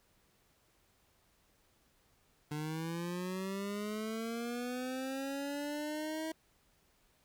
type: linear sweep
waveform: 25% pulse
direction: up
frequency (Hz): 148.5 to 321.1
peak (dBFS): -33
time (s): 2.51-6.32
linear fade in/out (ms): 5
effects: pink hiss -71 dBFS RMS until 7.24 s